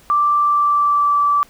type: tone with pitch glide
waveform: sine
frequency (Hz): 1174 to 1159.8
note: D6 to D6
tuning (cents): -1 to -22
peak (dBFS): -12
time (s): 0.1-1.43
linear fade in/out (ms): 0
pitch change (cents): -21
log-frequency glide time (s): 0.39-1.19
effects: pink hiss -49 dBFS RMS until 1.49 s